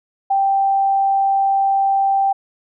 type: tone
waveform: sine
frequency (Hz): 784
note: G5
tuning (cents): 0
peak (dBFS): -13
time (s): 0.3-2.33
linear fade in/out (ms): 10
effects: none